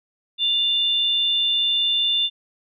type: tone pair together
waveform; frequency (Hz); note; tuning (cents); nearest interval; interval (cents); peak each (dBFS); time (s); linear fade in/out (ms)
sine; 2826 / 3539; F7 / A7; +20 / +9; major third; 389; -26 / -18; 0.38-2.3; 50
effects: none